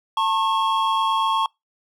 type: tone cluster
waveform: triangle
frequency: 894 / 1085 / 3303 Hz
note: A5 / C#6 / G#7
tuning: +27 / -37 / -10 cents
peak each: -20 / -19 / -27 dBFS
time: 0.17-1.46 s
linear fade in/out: 2 ms
effects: noise-tail reverb RT60 0.2 s tail -26 dB re dry